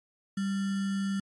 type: tone with sample-and-hold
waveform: sine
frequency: 196 Hz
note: G3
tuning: in tune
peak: -27 dBFS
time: 0.37-1.2 s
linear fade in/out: 5 ms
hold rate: 1575 Hz
effects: MP3 48 kbps